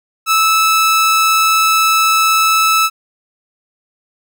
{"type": "tone", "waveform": "sawtooth", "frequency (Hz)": 1309, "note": "E6", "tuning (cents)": -13, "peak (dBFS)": -6, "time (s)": [0.26, 2.9], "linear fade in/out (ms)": 50, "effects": []}